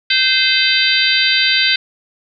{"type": "harmonic tone with a mistuned harmonic", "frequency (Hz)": 518, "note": "C5", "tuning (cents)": -17, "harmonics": [3, 4, 5, 6, 7, 8, 9], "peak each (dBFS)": [-19, -19, -19, -19, -19, -19, -19], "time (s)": [0.1, 1.76], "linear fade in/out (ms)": 5, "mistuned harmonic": 8, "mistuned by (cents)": -71, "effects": []}